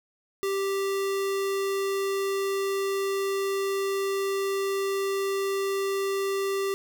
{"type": "tone", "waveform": "square", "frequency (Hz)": 392, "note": "G4", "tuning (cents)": 0, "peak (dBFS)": -26, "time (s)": [0.43, 6.74], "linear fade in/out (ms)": 0, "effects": []}